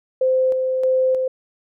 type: tone with tremolo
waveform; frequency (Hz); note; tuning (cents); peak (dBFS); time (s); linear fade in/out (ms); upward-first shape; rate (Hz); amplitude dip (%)
sine; 518; C5; -17; -14; 0.21-1.28; 5; square; 1.6; 35
effects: none